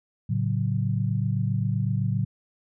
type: chord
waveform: sine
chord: F# minor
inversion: first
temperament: just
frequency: 111 / 138.75 / 185 Hz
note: A2 / C#3 / F#3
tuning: +16 / +2 / 0 cents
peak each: -25 / -27 / -29 dBFS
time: 0.29-2.25 s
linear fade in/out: 10 ms
effects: none